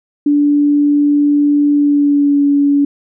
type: tone with pitch glide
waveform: sine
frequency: 290.7 to 284.7 Hz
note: D4 to C#4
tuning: -18 to +46 cents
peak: -8 dBFS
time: 0.26-2.85 s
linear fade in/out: 5 ms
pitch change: -36 cents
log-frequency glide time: 1.72-2.43 s
effects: none